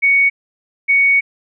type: tone pair in turn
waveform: sine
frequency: 2230 / 2230 Hz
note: C#7 / C#7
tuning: +10 / +10 cents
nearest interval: unison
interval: 0 cents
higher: neither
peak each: -9 / -9 dBFS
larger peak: neither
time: 0.02-0.3 / 0.88-1.21 s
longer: second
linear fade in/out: 20 ms
effects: none